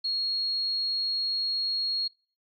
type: tone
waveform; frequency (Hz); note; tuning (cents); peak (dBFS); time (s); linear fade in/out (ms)
sine; 4297; C8; +45; -26; 0.04-2.08; 10
effects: noise-tail reverb RT60 0.4 s tail -22 dB re dry + AAC 64 kbps